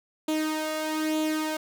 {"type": "tone with flanger", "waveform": "sawtooth", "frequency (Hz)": 311.1, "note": "D#4", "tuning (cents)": 0, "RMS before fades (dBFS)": -28, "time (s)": [0.28, 1.57], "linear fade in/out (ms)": 5, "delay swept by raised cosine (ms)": [0.28, 1.48], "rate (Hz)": 1.1, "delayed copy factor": 0.6, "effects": []}